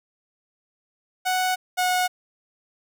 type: tone pair in turn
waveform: sawtooth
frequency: 740 / 730.2 Hz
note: F#5 / F#5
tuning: 0 / -23 cents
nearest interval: unison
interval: 23 cents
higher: first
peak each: -17 / -16 dBFS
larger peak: second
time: 1.25-1.56 / 1.77-2.08 s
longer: neither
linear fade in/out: 20 ms
effects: none